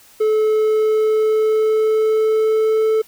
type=tone with pitch glide; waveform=triangle; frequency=432.6 to 438.6 Hz; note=A4 to A4; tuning=-29 to -6 cents; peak=-11 dBFS; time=0.2-3.02 s; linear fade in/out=10 ms; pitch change=+23 cents; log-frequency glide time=0.5-2.87 s; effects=white hiss -48 dBFS RMS until 3.07 s